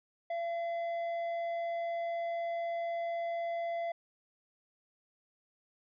triangle tone with tanh clipping, 679 Hz, F5, 49 cents flat, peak -34 dBFS, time 0.3-3.92 s, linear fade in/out 5 ms, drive 11 dB, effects none

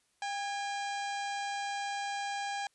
harmonic tone with a mistuned harmonic, 802 Hz, G5, 39 cents sharp, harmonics 1 / 2 / 3 / 4 / 5 / 6 / 7 / 8 / 9 / 10, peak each -35 / -41 / -45 / -47 / -49 / -51 / -52 / -53 / -54 / -55 dBFS, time 0.22-2.67 s, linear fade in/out 2 ms, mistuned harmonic 2, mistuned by +55 cents, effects white hiss -73 dBFS RMS until 2.74 s + resampled to 24000 Hz

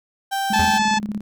35% pulse tone, 784 Hz, G5, in tune, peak -19 dBFS, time 0.31-0.79 s, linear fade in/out 20 ms
sine tone with tremolo, 209.1 Hz, G#3, 12 cents sharp, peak -21 dBFS, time 0.5-1.21 s, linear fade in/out 5 ms, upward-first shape square, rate 17 Hz, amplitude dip 70%
harmonic tone, 868 Hz, A5, 24 cents flat, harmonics 1 / 2 / 3 / 4 / 5 / 6 / 7 / 8 / 9, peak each -18 / -24 / -28 / -30 / -32 / -34 / -35 / -36 / -37 dBFS, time 0.53-0.99 s, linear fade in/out 10 ms
square tone with exponential decay, 82.41 Hz, E2, in tune, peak -19 dBFS, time 0.59-0.82 s, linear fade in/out 5 ms, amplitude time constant 49 ms
effects none

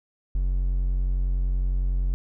triangle tone, 45.41 Hz, F#1, 32 cents flat, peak -19 dBFS, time 0.35-2.14 s, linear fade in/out 0 ms, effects none

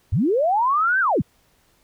sine linear two-way sweep, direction up then down, 67.6 to 1602 to 67.6 Hz, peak -16 dBFS, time 0.12-1.22 s, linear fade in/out 10 ms, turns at 1 s, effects pink hiss -61 dBFS RMS until 1.83 s

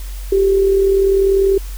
sine tone with amplitude modulation, 389.9 Hz, G4, 9 cents flat, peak -8 dBFS, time 0.32-1.58 s, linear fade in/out 5 ms, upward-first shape sine, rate 40.2 Hz, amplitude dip 45%, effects added 46 Hz sine -24 dBFS peak until 1.77 s + white hiss -39 dBFS RMS until 1.77 s

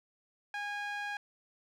sawtooth tone with band-pass filter, 820 Hz, G#5, 22 cents flat, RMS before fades -38 dBFS, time 0.54-1.17 s, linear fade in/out 2 ms, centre 1700 Hz, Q 1.5, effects none

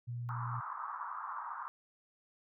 sine tone, 120 Hz, B2, 49 cents flat, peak -37 dBFS, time 0.07-0.61 s, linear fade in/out 20 ms
pink band-pass noise, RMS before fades -42 dBFS, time 0.29-1.68 s, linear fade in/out 0 ms, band 960 to 1300 Hz, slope 48 dB/octave
effects none

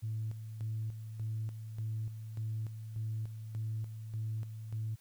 sine tone with tremolo, 110 Hz, A2, in tune, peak -33 dBFS, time 0.02-4.96 s, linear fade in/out 20 ms, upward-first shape square, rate 1.7 Hz, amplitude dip 60%, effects tanh soft clip ceiling -29 dBFS + white hiss -67 dBFS RMS until 5 s

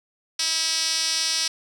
5% pulse tone with band-pass filter, 323.1 Hz, E4, 35 cents flat, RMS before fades -24 dBFS, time 0.39-1.48 s, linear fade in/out 5 ms, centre 5800 Hz, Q 8.3, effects none

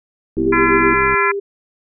sine chord, E minor, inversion second, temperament equal, 246.9 / 329.6 / 392 Hz, B3 / E4 / G4, 0 / 0 / 0 cents, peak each -22 / -17 / -19 dBFS, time 0.37-0.94 s, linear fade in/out 5 ms
click train, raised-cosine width 3 ms, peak -16 dBFS, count 52, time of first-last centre 0.37-1.142 s, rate 66.1 Hz
sine tone, 400 Hz, G4, 35 cents sharp, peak -19 dBFS, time 0.46-1.4 s, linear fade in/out 10 ms
harmonic tone, 340 Hz, F4, 46 cents flat, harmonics 3 / 4 / 5 / 6 / 7, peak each -18 / -19 / -20 / -21 / -21 dBFS, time 0.52-1.32 s, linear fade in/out 10 ms
effects none

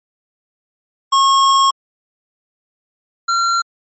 square tone pair in turn, 1088 / 1370.8 Hz, C#6 / F6, -33 / -33 cents, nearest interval major third, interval 400 cents, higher second, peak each -10 / -14 dBFS, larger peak first, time 1.12-1.71 / 3.28-3.62 s, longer first, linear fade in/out 10 ms, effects MP3 32 kbps

